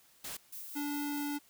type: noise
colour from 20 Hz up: white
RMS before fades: -42 dBFS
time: 0.24-0.37 s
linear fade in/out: 5 ms
type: noise with tremolo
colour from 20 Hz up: violet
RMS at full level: -44 dBFS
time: 0.52-1.37 s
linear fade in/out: 10 ms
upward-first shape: sine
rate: 4.8 Hz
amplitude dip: 25%
type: tone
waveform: square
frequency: 290 Hz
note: D4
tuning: 22 cents flat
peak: -35 dBFS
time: 0.75-1.39 s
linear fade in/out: 20 ms
effects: white hiss -64 dBFS RMS until 1.49 s